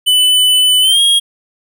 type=tone with pitch glide; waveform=square; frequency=2999 to 3270 Hz; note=F#7 to G#7; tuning=+23 to -28 cents; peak=-8 dBFS; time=0.06-1.2 s; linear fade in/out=20 ms; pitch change=+149 cents; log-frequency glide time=0.81-1 s; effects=none